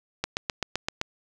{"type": "click train", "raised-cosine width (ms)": 0.2, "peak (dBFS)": -9, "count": 7, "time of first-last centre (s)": [0.24, 1.014], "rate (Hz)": 7.75, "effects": []}